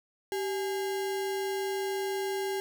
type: tone with sample-and-hold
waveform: sine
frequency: 387.9 Hz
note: G4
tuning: 18 cents flat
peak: -29 dBFS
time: 0.32-2.6 s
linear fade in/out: 0 ms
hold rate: 1225 Hz
effects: none